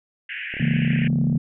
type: band-pass noise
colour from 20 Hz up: pink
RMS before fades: -32 dBFS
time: 0.29-1.08 s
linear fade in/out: 5 ms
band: 1600 to 2900 Hz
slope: 96 dB/octave
type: click train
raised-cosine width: 2 ms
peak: -24 dBFS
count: 30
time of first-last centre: 0.54-1.355 s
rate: 35.6 Hz
type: chord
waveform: sine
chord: A# half-diminished seventh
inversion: first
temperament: equal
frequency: 138.59 / 164.81 / 207.7 / 233.1 Hz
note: C#3 / E3 / G#3 / A#3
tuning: 0 / 0 / 0 / 0 cents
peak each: -22 / -22 / -28 / -23 dBFS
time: 0.6-1.38 s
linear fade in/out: 5 ms
effects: none